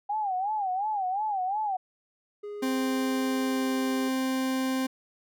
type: tone with vibrato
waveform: sine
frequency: 797 Hz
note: G5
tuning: 28 cents sharp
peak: -26 dBFS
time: 0.09-1.77 s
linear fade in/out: 10 ms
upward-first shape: sine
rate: 2.8 Hz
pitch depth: 150 cents each way
type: tone with pitch glide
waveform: triangle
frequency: 413.3 to 403.2 Hz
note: G#4 to G4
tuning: -8 to +49 cents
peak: -33 dBFS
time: 2.43-4.09 s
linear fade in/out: 10 ms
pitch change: -43 cents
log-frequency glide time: 3.45-3.65 s
type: tone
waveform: 40% pulse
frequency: 261.7 Hz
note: C4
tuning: in tune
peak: -25 dBFS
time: 2.62-4.87 s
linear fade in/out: 10 ms
effects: none

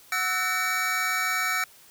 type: tone cluster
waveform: square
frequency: 734 / 1312 / 1488 / 1817 / 2279 Hz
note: F#5 / E6 / F#6 / A#6 / C#7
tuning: -14 / -9 / +9 / -45 / +47 cents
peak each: -38 / -30 / -33 / -32 / -29 dBFS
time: 0.12-1.64 s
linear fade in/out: 2 ms
effects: white hiss -53 dBFS RMS until 1.9 s

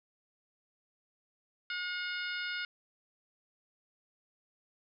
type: harmonic tone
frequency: 720 Hz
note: F#5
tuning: 47 cents flat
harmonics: 2 / 3 / 4 / 5 / 6 / 7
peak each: -37 / -41 / -43 / -45 / -47 / -48 dBFS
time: 1.7-2.65 s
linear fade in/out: 2 ms
effects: none

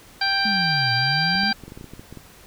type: harmonic tone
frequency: 787 Hz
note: G5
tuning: 7 cents sharp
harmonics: 1 / 2 / 3 / 4 / 5 / 6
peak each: -26 / -23 / -30 / -33 / -32 / -23 dBFS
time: 0.21-1.53 s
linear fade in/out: 5 ms
type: exponential two-way sweep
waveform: sine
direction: down then up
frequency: 218.7 to 117.4 to 218.7 Hz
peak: -25 dBFS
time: 0.45-1.52 s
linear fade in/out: 5 ms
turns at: 0.93 s
type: clicks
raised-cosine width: 3 ms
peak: -25 dBFS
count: 12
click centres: 1.354 / 1.434 / 1.637 / 1.68 / 1.721 / 1.775 / 1.811 / 1.843 / 1.936 / 1.995 / 2.126 / 2.173 s
effects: pink hiss -48 dBFS RMS until 2.46 s

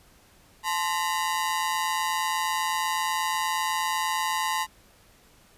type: ring-modulated tone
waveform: sawtooth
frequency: 957 Hz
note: A#5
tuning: 45 cents sharp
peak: -18 dBFS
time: 0.63-4.67 s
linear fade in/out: 50 ms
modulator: 84.1 Hz
effects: pink hiss -57 dBFS RMS until 5.57 s + resampled to 32000 Hz

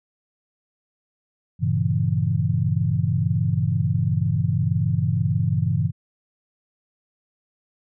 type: chord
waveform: sine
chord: G diminished seventh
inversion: none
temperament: equal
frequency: 98 / 116.54 / 138.59 / 164.81 Hz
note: G2 / Bb2 / Db3 / Fb3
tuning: 0 / 0 / 0 / 0 cents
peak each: -24 dBFS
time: 1.59-5.92 s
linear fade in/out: 50 ms
effects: none

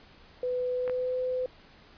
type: tone with pitch glide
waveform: sine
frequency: 499.6 to 507.7 Hz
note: B4 to B4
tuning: +20 to +48 cents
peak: -27 dBFS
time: 0.43-1.46 s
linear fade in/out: 2 ms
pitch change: +28 cents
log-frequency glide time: 0.73-1.19 s
type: clicks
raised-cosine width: 0.5 ms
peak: -24 dBFS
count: 2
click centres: 0.878 / 0.897 s
effects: pink hiss -55 dBFS RMS until 1.97 s + resampled to 11025 Hz

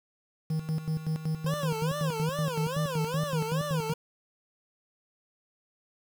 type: tone with tremolo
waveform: triangle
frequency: 157.9 Hz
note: D#3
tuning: 26 cents sharp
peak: -24 dBFS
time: 0.5-3.93 s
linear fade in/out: 5 ms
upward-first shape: square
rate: 5.3 Hz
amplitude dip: 75%
type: tone with vibrato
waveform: 25% pulse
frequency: 511 Hz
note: C5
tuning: 41 cents flat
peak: -28 dBFS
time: 1.46-3.94 s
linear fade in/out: 5 ms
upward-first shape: sine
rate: 2.4 Hz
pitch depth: 260 cents each way
effects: 8-bit

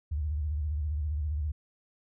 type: tone with vibrato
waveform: sine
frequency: 75 Hz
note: D2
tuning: 37 cents sharp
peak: -28 dBFS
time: 0.11-1.52 s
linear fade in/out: 10 ms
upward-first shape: square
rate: 15 Hz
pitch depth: 100 cents each way
effects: none

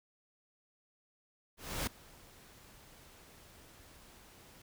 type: noise with ADSR envelope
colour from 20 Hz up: pink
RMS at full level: -35 dBFS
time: 1.57-4.62 s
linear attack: 300 ms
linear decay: 4 ms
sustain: -23 dB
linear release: 4 ms
effects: none

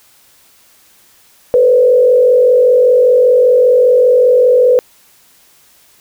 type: tone with frequency modulation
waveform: sine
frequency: 498.7 Hz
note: B4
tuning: 17 cents sharp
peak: -5 dBFS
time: 1.54-4.79 s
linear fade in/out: 0 ms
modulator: 45.1 Hz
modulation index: 0.73
effects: white hiss -48 dBFS RMS until 6 s

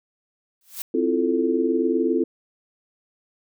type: noise with exponential growth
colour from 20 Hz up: blue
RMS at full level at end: -27 dBFS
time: 0.61-0.82 s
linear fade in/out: 2 ms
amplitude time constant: 44 ms
type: chord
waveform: sine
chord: F major seventh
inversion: second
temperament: equal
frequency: 261.6 / 329.6 / 349.2 / 440 Hz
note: C4 / E4 / F4 / A4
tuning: 0 / 0 / 0 / 0 cents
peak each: -24 dBFS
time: 0.94-2.24 s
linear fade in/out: 5 ms
effects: none

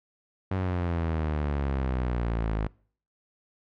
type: exponential sweep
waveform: sawtooth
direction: down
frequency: 95.7 to 52 Hz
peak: -22 dBFS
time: 0.51-2.67 s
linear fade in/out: 5 ms
effects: noise-tail reverb RT60 0.5 s tail -25 dB re dry + low-pass 2000 Hz 12 dB/octave

